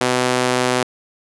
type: tone with high-pass filter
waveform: sawtooth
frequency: 125.6 Hz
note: B2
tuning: 30 cents sharp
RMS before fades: -18 dBFS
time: 0.01-0.83 s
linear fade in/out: 0 ms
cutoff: 350 Hz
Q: 0.73
effects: resampled to 24000 Hz